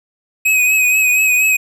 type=tone with vibrato; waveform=square; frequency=2526 Hz; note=D#7; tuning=26 cents sharp; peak=-11 dBFS; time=0.45-1.57 s; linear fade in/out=10 ms; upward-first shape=triangle; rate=4.2 Hz; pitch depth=44 cents each way; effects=none